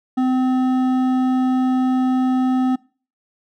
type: tone with hard clipping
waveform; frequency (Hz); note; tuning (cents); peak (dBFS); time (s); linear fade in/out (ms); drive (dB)
triangle; 256.9; C4; -32; -17; 0.17-2.76; 10; 13
effects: noise-tail reverb RT60 0.4 s tail -23 dB re dry